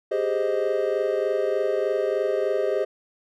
triangle chord, Ab major seventh, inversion third, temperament equal, 392 / 415.3 / 523.3 / 622.3 Hz, G4 / Ab4 / C5 / Eb5, 0 / 0 / 0 / 0 cents, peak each -25 dBFS, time 0.11-2.85 s, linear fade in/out 10 ms, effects none

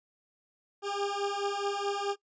20% pulse beating tone pair, 400 / 404.7 Hz, G4 / G#4, +35 / -45 cents, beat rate 4.7 Hz, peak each -29 / -28 dBFS, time 0.82-2.16 s, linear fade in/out 50 ms, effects noise-tail reverb RT60 0.1 s tail -20 dB re dry + resampled to 16000 Hz

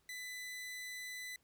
sawtooth tone, 1999 Hz, B6, 20 cents sharp, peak -40 dBFS, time 0.09-1.36 s, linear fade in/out 2 ms, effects pink hiss -75 dBFS RMS until 1.43 s

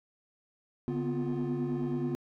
triangle tone cluster, 142.8 / 243.5 / 252.9 / 351.5 Hz, D3 / B3 / B3 / F4, -48 / -24 / +41 / +11 cents, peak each -32 / -33 / -32 / -32 dBFS, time 0.88-2.15 s, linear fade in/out 0 ms, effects tanh soft clip ceiling -23 dBFS

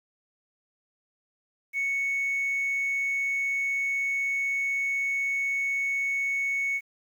sine tone, 2216 Hz, C#7, 1 cent flat, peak -23 dBFS, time 1.73-6.81 s, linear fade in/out 50 ms, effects tanh soft clip ceiling -23 dBFS + 9-bit

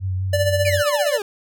sine tone with vibrato, 93.8 Hz, F#2, 24 cents sharp, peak -20 dBFS, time 0-0.83 s, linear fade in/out 50 ms, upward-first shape sine, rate 5 Hz, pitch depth 27 cents each way
square tone with tremolo, 585 Hz, D5, 7 cents flat, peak -16 dBFS, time 0.33-1.18 s, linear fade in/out 5 ms, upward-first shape sine, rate 15 Hz, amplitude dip 60%
40% pulse exponential sweep, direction down, 2489 to 392 Hz, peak -23 dBFS, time 0.65-1.22 s, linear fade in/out 2 ms
effects none

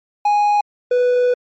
triangle tone pair in turn, 828 / 494 Hz, G#5 / B4, -5 / 0 cents, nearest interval major sixth, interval 895 cents, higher first, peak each -10 dBFS, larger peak neither, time 0.25-0.61 / 0.91-1.34 s, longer second, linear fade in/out 5 ms, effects MP3 32 kbps

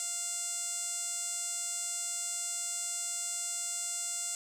sawtooth tone with band-pass filter, 698 Hz, F5, 1 cent flat, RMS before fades -36 dBFS, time 0-4.35 s, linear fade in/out 0 ms, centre 7700 Hz, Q 5.9, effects none

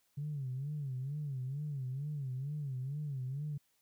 sine tone with vibrato, 138.59 Hz, C#3, in tune, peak -35 dBFS, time 0.17-3.58 s, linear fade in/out 10 ms, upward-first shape sine, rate 2.2 Hz, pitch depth 150 cents each way, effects tanh soft clip ceiling -31 dBFS + white hiss -75 dBFS RMS until 3.81 s

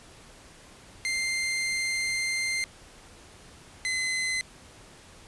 sawtooth tone pair in turn, 2093 / 2046 Hz, C7 / C7, 0 / -39 cents, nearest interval unison, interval 39 cents, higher first, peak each -23 dBFS, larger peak neither, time 1.05-2.64 / 3.85-4.41 s, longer first, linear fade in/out 0 ms, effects pink hiss -51 dBFS RMS until 5.27 s + resampled to 24000 Hz

